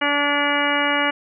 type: harmonic tone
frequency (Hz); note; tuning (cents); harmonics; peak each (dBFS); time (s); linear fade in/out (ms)
288.5; D4; -31; 1 / 2 / 3 / 4 / 5 / 6 / 7 / 8 / 10; -26 / -26 / -26 / -26 / -26 / -26 / -26 / -26 / -26; 0.01-1.11; 10
effects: none